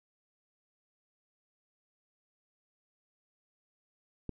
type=click; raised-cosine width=3 ms; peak=-24 dBFS; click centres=4.293 s; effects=none